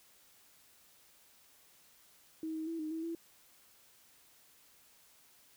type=tone with pitch steps; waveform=sine; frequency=318.5 / 316.6 / 329.7 / 310.1 / 323.1 / 332.9 Hz; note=D#4 / D#4 / E4 / D#4 / E4 / E4; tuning=+41 / +30 / 0 / -6 / -35 / +17 cents; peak=-36 dBFS; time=2.43-3.15 s; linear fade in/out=2 ms; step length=120 ms; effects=white hiss -64 dBFS RMS until 5.56 s

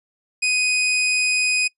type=tone; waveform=sawtooth; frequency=2496 Hz; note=D#7; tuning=5 cents sharp; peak=-14 dBFS; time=0.42-1.68 s; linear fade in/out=10 ms; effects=noise-tail reverb RT60 0.1 s tail -22 dB re dry + resampled to 24000 Hz

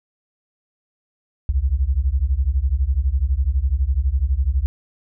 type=beating tone pair; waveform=sine; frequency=60.8 / 72.8 Hz; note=B1 / D2; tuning=-26 / -15 cents; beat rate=12 Hz; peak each=-19 dBFS; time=1.49-4.66 s; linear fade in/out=0 ms; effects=none

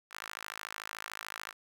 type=tone with high-pass filter; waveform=sawtooth; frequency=53.6 Hz; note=A1; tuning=45 cents flat; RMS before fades=-44 dBFS; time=0.1-1.54 s; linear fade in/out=50 ms; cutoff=1400 Hz; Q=1.8; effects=10-bit

